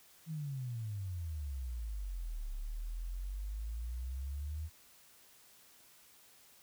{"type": "exponential two-way sweep", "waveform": "sine", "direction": "down then up", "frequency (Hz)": [164.81, 34.81, 80.3], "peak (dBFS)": -37, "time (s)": [0.26, 4.7], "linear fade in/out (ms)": 50, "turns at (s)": 2.5, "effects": ["white hiss -62 dBFS RMS until 6.62 s"]}